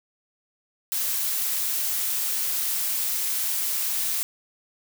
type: noise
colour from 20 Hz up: blue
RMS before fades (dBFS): -26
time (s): 0.92-4.23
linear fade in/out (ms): 0
effects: none